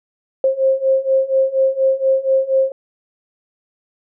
sine beating tone pair, 530 / 534.2 Hz, C5 / C5, +22 / +36 cents, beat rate 4.2 Hz, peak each -17 / -15 dBFS, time 0.44-2.72 s, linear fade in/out 2 ms, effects none

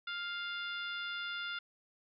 harmonic tone, 700 Hz, F5, 4 cents sharp, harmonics 2 / 3 / 4 / 5 / 6 / 7, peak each -39 / -48 / -46 / -44 / -56 / -55 dBFS, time 0.07-1.59 s, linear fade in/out 5 ms, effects none

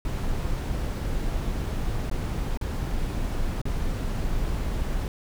brown noise with dropouts, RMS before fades -27 dBFS, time 0.05-5.08 s, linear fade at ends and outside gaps 1 ms, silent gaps 2.099-2.113 / 2.574-2.612 / 3.616-3.654 s, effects none

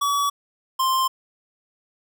square tone pair in turn, 1138 / 1048.9 Hz, C#6 / C6, +45 / +4 cents, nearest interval minor second, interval 141 cents, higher first, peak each -20 / -19 dBFS, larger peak second, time 0.01-0.3 / 0.79-1.08 s, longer neither, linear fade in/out 10 ms, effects none

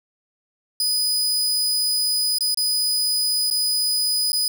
sawtooth tone with dropouts, 4978 Hz, D#8, in tune, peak -16 dBFS, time 0.8-4.48 s, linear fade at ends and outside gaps 2 ms, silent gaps 2.385-2.407 / 2.545-2.573 / 3.502-3.51 / 4.32-4.33 s, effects none

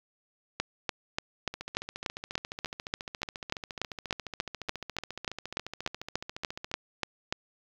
two click trains, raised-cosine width 0.2 ms, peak -11 / -20 dBFS, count 24 / 75, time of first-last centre 0.6-7.325 / 1.54-6.715 s, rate 3.42 / 14.3 Hz, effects low-pass 6000 Hz 12 dB/octave + 8-bit

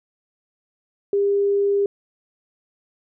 sine tone, 401.6 Hz, G4, 42 cents sharp, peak -16 dBFS, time 1.13-1.86 s, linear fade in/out 2 ms, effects none

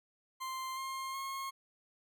40% pulse tone with pitch steps, 1046.5 / 1063.6 / 1080.9 Hz, C6 / C6 / C#6, 0 / +28 / -44 cents, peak -37 dBFS, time 0.4-1.51 s, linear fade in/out 20 ms, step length 370 ms, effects none

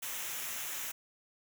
white noise with comb filter, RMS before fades -39 dBFS, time 0.02-0.92 s, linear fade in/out 10 ms, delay 0.22 ms, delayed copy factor -0.55, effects none

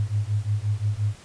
sine beating tone pair, 101.5 / 107.2 Hz, G#2 / A2, -39 / -45 cents, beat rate 5.7 Hz, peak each -25 dBFS, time 0-1.15 s, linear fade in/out 0 ms, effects pink hiss -48 dBFS RMS until 1.24 s + resampled to 22050 Hz

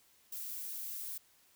violet noise, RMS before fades -42 dBFS, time 0.32-1.18 s, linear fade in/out 5 ms, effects white hiss -67 dBFS RMS until 1.55 s

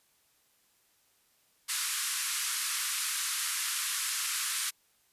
white band-pass noise, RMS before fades -33 dBFS, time 1.68-4.71 s, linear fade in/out 20 ms, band 1100 to 12000 Hz, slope 48 dB/octave, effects white hiss -69 dBFS RMS until 5.12 s + resampled to 32000 Hz

